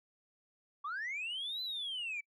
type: linear two-way sweep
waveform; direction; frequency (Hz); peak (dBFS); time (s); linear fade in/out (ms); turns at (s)
sine; up then down; 1100 to 4057 to 2274; -35; 0.84-2.21; 10; 1.62
effects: noise-tail reverb RT60 0.1 s tail -26 dB re dry + tanh soft clip ceiling -34 dBFS